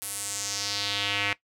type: tone with band-pass filter sweep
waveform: square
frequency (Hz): 101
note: G#2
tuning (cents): -48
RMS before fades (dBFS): -30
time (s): 0.02-1.33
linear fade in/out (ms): 0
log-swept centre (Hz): 11000 to 2300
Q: 2.5
effects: noise-tail reverb RT60 0.1 s tail -18 dB re dry